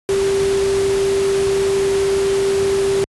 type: tone in noise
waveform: sine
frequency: 392 Hz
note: G4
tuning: in tune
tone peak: -14 dBFS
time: 0.09-3.04 s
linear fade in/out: 0 ms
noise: pink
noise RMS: -26 dBFS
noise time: 0.09-3.04 s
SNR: +9 dB
effects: high-pass 60 Hz 12 dB/octave + resampled to 24000 Hz